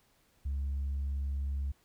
sine tone, 69.3 Hz, C#2, in tune, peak -29 dBFS, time 0.45-1.72 s, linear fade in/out 10 ms, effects tanh soft clip ceiling -29 dBFS + pink hiss -69 dBFS RMS until 1.84 s

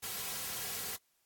white noise with comb filter, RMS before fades -39 dBFS, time 0.02-0.97 s, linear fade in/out 20 ms, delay 3.3 ms, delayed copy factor -0.55, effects white hiss -75 dBFS RMS until 1.25 s + AAC 64 kbps

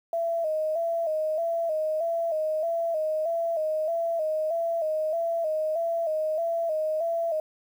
sine tone with vibrato, 646 Hz, E5, 35 cents flat, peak -24 dBFS, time 0.13-7.4 s, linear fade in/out 2 ms, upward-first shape square, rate 1.6 Hz, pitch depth 64 cents each way, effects 9-bit

